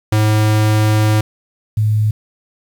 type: tone pair in turn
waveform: square / sine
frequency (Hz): 107.4 / 107.4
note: A2 / A2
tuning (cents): -41 / -41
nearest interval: unison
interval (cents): 0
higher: neither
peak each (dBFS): -11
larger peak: neither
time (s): 0.12-1.21 / 1.77-2.11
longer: first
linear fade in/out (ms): 5
effects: 7-bit